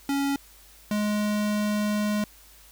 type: tone pair in turn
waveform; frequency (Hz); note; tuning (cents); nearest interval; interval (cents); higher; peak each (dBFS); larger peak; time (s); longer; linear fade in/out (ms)
square; 278.8 / 209.3; C#4 / G#3; +10 / +14; perfect fourth; 496; first; -24; neither; 0.09-0.36 / 0.91-2.24; second; 2
effects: added 50 Hz sine -55 dBFS peak until 2.71 s + white hiss -53 dBFS RMS until 2.71 s